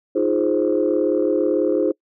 sine chord, F minor seventh, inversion third, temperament equal, 311.1 / 349.2 / 415.3 / 523.3 Hz, Eb4 / F4 / Ab4 / C5, 0 / 0 / 0 / 0 cents, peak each -21 dBFS, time 0.15-1.92 s, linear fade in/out 10 ms, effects noise-tail reverb RT60 0.1 s tail -25 dB re dry + tanh soft clip ceiling -8 dBFS

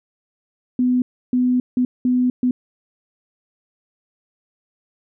sine tone bursts at uneven times, 250 Hz, B3, 21 cents sharp, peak -14 dBFS, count 5, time 0.79-1.02 / 1.33-1.6 / 1.77-1.85 / 2.05-2.3 / 2.43-2.51 s, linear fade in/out 2 ms, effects none

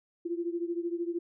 sine beating tone pair, 339 / 352 Hz, E4 / F4, +49 / +14 cents, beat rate 13 Hz, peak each -32 / -35 dBFS, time 0.25-1.19 s, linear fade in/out 10 ms, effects none

